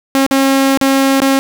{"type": "tone with dropouts", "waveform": "sawtooth", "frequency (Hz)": 270.7, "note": "C#4", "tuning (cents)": -41, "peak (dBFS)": -5, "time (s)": [0.15, 1.39], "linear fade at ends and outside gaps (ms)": 0, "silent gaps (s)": [[0.265, 0.311], [0.774, 0.813], [1.202, 1.219]], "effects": []}